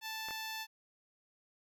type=tone; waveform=10% pulse; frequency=880 Hz; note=A5; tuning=in tune; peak=-31 dBFS; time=0.01-0.67 s; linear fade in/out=50 ms
type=clicks; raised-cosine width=0.5 ms; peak=-31 dBFS; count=2; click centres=0.286 / 0.308 s
effects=none